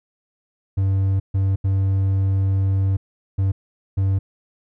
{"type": "tone bursts at uneven times", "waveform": "triangle", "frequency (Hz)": 96.7, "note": "G2", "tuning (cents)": -23, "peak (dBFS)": -14, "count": 5, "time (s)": [[0.77, 1.2], [1.34, 1.56], [1.64, 2.97], [3.38, 3.52], [3.97, 4.19]], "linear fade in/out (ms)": 10, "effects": []}